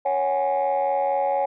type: chord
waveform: sine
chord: C# suspended fourth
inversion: none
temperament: equal with one note detuned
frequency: 554.4 / 746.4 / 830.6 Hz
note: C#5 / F#5 / G#5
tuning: 0 / +15 / 0 cents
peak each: -22 / -25 / -22 dBFS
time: 0.05-1.46 s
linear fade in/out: 10 ms
effects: tanh soft clip ceiling -15 dBFS